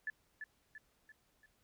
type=tone with echo; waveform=sine; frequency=1733 Hz; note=A6; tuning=27 cents flat; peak=-36 dBFS; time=0.07-0.1 s; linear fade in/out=2 ms; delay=340 ms; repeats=4; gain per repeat=-6 dB; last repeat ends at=1.46 s; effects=pink hiss -75 dBFS RMS until 1.63 s